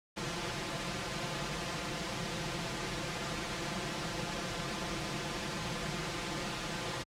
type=noise with comb filter; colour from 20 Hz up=pink; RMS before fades=-36 dBFS; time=0.16-7.04 s; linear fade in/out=20 ms; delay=5.8 ms; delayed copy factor=+0.95; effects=high-pass 60 Hz 12 dB/octave + low-pass 6000 Hz 12 dB/octave